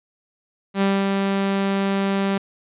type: tone with ADSR envelope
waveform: sawtooth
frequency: 196.3 Hz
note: G3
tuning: 3 cents sharp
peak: -12 dBFS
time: 0.74-2.38 s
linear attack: 74 ms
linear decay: 230 ms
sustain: -3 dB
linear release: 6 ms
effects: resampled to 8000 Hz + 9-bit